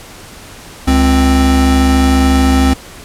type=tone pair together; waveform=square; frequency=69.6 / 262.6 Hz; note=C#2 / C4; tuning=+8 / +6 cents; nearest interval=octave + major seventh; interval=2298 cents; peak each=-11 dBFS; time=0.87-2.74 s; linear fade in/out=10 ms; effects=pink hiss -34 dBFS RMS until 3.04 s + low-pass 12000 Hz 12 dB/octave